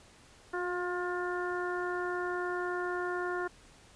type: harmonic tone with a mistuned harmonic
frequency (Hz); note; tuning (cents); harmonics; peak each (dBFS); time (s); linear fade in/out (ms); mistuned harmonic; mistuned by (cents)
355.3; F4; +30; 1 / 2 / 3 / 4 / 5; -34 / -40 / -40 / -38 / -43; 0.53-3.48; 10; 1; +18
effects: pink hiss -58 dBFS RMS until 3.95 s + resampled to 22050 Hz

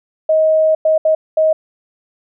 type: tone bursts at uneven times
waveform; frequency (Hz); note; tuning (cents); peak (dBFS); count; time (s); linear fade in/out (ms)
sine; 630; D#5; +21; -9; 4; 0.29-0.75 / 0.85-0.98 / 1.05-1.15 / 1.37-1.53; 5
effects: none

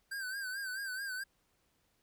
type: tone with vibrato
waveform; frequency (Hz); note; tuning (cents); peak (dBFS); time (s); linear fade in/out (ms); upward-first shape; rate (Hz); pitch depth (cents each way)
square; 1558; G6; -11; -38; 0.11-1.24; 10; sine; 4.6; 78
effects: pink hiss -75 dBFS RMS until 2.02 s

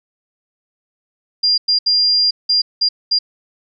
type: tone bursts at uneven times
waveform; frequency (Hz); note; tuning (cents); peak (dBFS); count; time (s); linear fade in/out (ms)
sine; 4800; D8; +37; -11; 6; 1.43-1.58 / 1.68-1.79 / 1.86-2.31 / 2.49-2.62 / 2.81-2.89 / 3.11-3.19; 10
effects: none

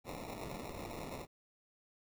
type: noise with sample-and-hold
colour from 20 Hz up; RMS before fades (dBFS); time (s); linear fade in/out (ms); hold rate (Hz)
blue; -45; 0.04-1.27; 50; 1575
effects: none

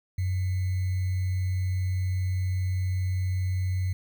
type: tone with sample-and-hold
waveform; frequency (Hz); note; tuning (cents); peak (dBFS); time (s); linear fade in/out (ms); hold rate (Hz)
sine; 92.5; F#2; 0; -24; 0.18-3.93; 5; 2100
effects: none

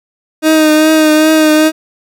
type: tone with vibrato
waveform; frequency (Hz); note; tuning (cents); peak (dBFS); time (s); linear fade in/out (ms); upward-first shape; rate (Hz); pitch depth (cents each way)
30% pulse; 311.1; D#4; 0; -3; 0.42-1.72; 50; triangle; 2.5; 30
effects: none

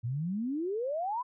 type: exponential sweep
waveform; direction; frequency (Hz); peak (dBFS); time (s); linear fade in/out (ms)
sine; up; 111.7 to 1035; -30; 0.03-1.23; 20
effects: none

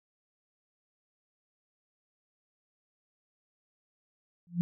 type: tone with exponential growth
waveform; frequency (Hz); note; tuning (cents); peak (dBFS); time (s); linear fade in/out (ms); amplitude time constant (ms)
sine; 173.5; F3; -11; -20; 4.47-4.61; 0; 29
effects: none

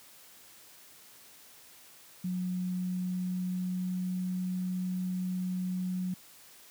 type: tone with pitch glide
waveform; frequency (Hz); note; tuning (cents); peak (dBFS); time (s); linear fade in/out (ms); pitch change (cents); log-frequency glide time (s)
sine; 181.9 to 183.27; F#3 to F#3; -29 to -16; -30; 2.24-6.14; 5; +13; 2.55-4.42
effects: white hiss -55 dBFS RMS until 6.7 s + high-pass 80 Hz 12 dB/octave

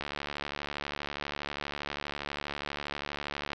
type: click train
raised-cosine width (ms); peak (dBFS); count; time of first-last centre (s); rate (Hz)
0.3; -18; 256; 0.01-3.532; 72.4
effects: resampled to 16000 Hz + 9-bit

